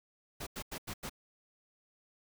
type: noise bursts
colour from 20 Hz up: pink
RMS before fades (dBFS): -41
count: 5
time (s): 0.4-1.096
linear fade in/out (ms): 10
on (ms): 68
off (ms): 89
effects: none